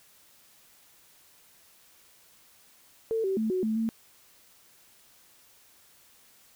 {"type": "tone with pitch steps", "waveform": "sine", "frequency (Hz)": [448.5, 384.1, 220.1, 370.1, 219.3, 224.7], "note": ["A4", "G4", "A3", "F#4", "A3", "A3"], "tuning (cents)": [33, -35, 1, 0, -6, 37], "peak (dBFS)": -25, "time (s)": [3.11, 3.89], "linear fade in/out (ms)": 0, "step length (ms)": 130, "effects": ["white hiss -59 dBFS RMS until 6.55 s"]}